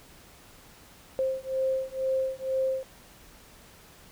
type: beating tone pair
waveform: sine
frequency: 526 / 528.1 Hz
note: C5 / C5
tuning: +9 / +16 cents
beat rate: 2.1 Hz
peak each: -29 dBFS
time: 1.19-2.83 s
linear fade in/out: 0 ms
effects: pink hiss -53 dBFS RMS until 4.11 s